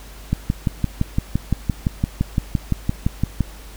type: click train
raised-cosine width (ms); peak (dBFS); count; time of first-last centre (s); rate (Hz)
5; -5; 19; 0.33-3.407; 5.85
effects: added 50 Hz sine -37 dBFS peak until 3.76 s + pink hiss -43 dBFS RMS until 3.76 s